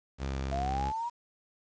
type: tone with vibrato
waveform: sawtooth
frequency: 67.3 Hz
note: C2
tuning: 49 cents sharp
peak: -28 dBFS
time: 0.18-0.93 s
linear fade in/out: 50 ms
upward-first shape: triangle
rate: 3.4 Hz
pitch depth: 12 cents each way
type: linear sweep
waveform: sine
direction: up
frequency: 664 to 965 Hz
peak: -31 dBFS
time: 0.51-1.1 s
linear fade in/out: 20 ms
effects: resampled to 16000 Hz + 9-bit